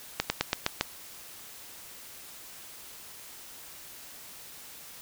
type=slowing click train; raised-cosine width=0.2 ms; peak=-7 dBFS; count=6; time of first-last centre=0.2-0.811 s; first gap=100 ms; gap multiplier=1.1; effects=white hiss -47 dBFS RMS until 5.01 s